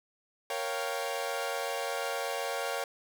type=chord; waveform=sawtooth; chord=G half-diminished seventh; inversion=first; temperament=equal; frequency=466.2 / 554.4 / 698.5 / 784 Hz; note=Bb4 / Db5 / F5 / G5; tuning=0 / 0 / 0 / 0 cents; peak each=-34 / -32 / -34 / -35 dBFS; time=0.5-2.84 s; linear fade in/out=2 ms; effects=none